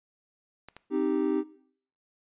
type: clicks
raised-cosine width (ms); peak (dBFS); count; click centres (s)
0.3; -28; 2; 0.686 / 0.766
type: chord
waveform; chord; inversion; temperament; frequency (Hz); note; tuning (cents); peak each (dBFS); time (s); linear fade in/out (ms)
triangle; C minor; none; equal; 261.6 / 311.1 / 392; C4 / Eb4 / G4; 0 / 0 / 0; -28 / -26 / -27; 0.9-1.44; 50
effects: noise-tail reverb RT60 0.6 s tail -18 dB re dry + resampled to 8000 Hz